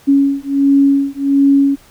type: beating tone pair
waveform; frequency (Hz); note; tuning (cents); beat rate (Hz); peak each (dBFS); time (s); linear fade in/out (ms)
sine; 277.2 / 278.6; C#4 / C#4; 0 / +9; 1.4; -12; 0.07-1.76; 20
effects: pink hiss -46 dBFS RMS until 1.9 s